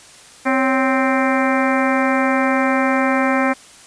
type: harmonic tone with a mistuned harmonic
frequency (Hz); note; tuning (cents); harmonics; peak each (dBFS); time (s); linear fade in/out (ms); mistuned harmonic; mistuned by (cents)
261.6; C4; 0; 1 / 2 / 3 / 4 / 5 / 6 / 7 / 8 / 9; -18 / -21 / -23 / -24 / -25 / -26 / -26 / -27 / -28; 0.45-3.54; 20; 2; +86
effects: white hiss -43 dBFS RMS until 3.86 s + resampled to 22050 Hz